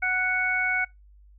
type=harmonic tone; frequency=740 Hz; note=F#5; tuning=in tune; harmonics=1 / 2 / 3; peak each=-32 / -26 / -25 dBFS; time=0.02-0.85 s; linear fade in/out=10 ms; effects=noise-tail reverb RT60 0.2 s tail -25 dB re dry + added 50 Hz sine -50 dBFS peak until 1.38 s